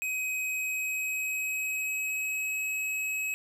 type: tone with pitch glide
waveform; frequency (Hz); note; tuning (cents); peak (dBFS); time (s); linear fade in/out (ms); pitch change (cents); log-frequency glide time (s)
square; 2526 to 2560; D#7 to D#7; +26 to +49; -30; 0.02-3.34; 0; +23; 0.37-2.62
effects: none